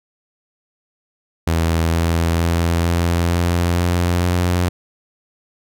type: tone with pitch steps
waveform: sawtooth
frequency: 82.41 / 83.42 / 84.43 / 85.46 / 86.51 / 87.56 / 88.63 Hz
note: E2 / E2 / E2 / F2 / F2 / F2 / F2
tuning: 0 / +21 / +42 / -37 / -16 / +5 / +26 cents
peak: -11 dBFS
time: 1.47-4.69 s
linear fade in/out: 5 ms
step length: 460 ms
effects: none